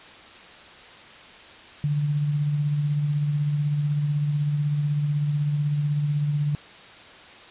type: tone with tremolo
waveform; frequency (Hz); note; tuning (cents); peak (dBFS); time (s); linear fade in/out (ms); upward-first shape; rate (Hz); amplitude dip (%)
sine; 146.83; D3; 0; -19; 1.84-6.55; 0; triangle; 16; 40
effects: white hiss -45 dBFS RMS until 7.5 s + resampled to 8000 Hz